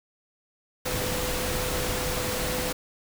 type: tone in noise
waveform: sine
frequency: 502 Hz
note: B4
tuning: 28 cents sharp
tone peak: -33 dBFS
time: 0.85-2.73 s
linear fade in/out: 10 ms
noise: pink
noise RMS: -29 dBFS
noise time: 0.85-2.73 s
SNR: -7 dB
effects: none